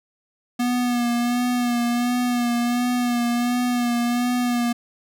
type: tone with vibrato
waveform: square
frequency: 242.3 Hz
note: B3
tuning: 33 cents flat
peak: -20 dBFS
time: 0.59-4.73 s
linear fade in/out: 10 ms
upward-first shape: sine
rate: 1.4 Hz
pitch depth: 31 cents each way
effects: none